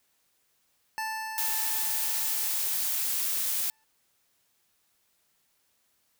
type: tone with exponential decay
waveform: 25% pulse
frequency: 880 Hz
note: A5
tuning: in tune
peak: -26 dBFS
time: 0.98-3.84 s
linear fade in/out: 0 ms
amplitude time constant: 620 ms
type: noise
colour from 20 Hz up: blue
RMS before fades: -29 dBFS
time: 1.38-3.7 s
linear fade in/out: 0 ms
effects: white hiss -71 dBFS RMS until 6.19 s